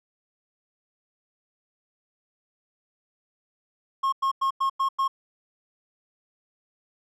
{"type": "tone bursts", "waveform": "triangle", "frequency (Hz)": 1080, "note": "C#6", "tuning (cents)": -45, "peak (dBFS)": -19, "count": 6, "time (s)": [4.03, 5.08], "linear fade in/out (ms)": 10, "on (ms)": 95, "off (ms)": 96, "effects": []}